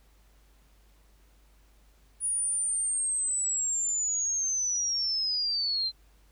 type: linear sweep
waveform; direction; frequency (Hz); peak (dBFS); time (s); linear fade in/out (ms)
sine; down; 9750 to 4078; -26; 2.2-5.92; 50
effects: added 50 Hz sine -58 dBFS peak until 6.31 s + pink hiss -66 dBFS RMS until 6.31 s

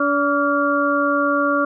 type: harmonic tone with a mistuned harmonic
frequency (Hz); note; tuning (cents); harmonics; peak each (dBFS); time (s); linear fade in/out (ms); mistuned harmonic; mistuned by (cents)
286.7; D4; -42; 1 / 2 / 4 / 5; -21 / -21 / -21 / -21; 0-1.65; 5; 5; -44
effects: none

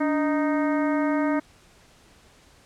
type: harmonic tone with a mistuned harmonic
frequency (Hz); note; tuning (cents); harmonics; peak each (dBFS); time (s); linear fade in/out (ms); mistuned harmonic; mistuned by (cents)
310; D#4; -6; 1 / 2 / 3 / 4 / 5 / 6 / 7; -22 / -28 / -32 / -34 / -36 / -38 / -39; 0-1.4; 10; 1; -110
effects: pink hiss -55 dBFS RMS until 2.65 s + low-pass 9000 Hz 12 dB/octave

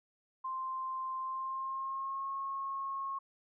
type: tone with pitch glide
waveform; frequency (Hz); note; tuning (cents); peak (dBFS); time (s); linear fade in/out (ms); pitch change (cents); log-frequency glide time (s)
sine; 1046.5 to 1088.4; C6 to C#6; 0 to -32; -35; 0.44-3.19; 10; +68; 1.2-2.3
effects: none

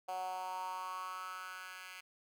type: tone with high-pass filter sweep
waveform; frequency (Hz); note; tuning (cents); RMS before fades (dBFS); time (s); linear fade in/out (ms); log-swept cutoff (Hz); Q
10% pulse; 185; F#3; 0; -43; 0.08-2.01; 10; 690 to 1900; 5.3
effects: none

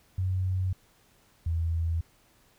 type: tone pair in turn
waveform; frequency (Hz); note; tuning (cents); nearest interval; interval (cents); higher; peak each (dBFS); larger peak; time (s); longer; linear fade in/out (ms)
sine; 93 / 82.63; F#2 / E2; +9 / +5; major second; 204; first; -25; neither; 0.18-0.73 / 1.46-2.01; neither; 5
effects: pink hiss -63 dBFS RMS until 2.58 s

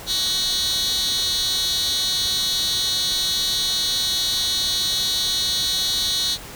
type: tone with high-pass filter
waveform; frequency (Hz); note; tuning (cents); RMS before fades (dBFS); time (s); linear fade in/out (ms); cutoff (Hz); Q
15% pulse; 375.1; F#4; +24; -22; 0.06-6.38; 50; 4000; 4.2
effects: pink hiss -37 dBFS RMS until 6.55 s

